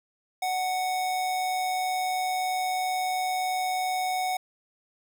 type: tone with amplitude modulation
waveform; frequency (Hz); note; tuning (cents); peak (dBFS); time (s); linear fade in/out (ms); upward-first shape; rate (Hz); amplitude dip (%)
square; 741; F#5; +2; -25; 0.42-4.37; 5; sine; 143; 30
effects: none